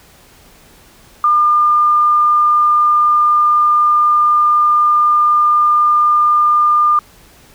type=tone; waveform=sine; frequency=1204 Hz; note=D6; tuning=43 cents sharp; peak=-8 dBFS; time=1.24-6.99 s; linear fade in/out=2 ms; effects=pink hiss -45 dBFS RMS until 7.54 s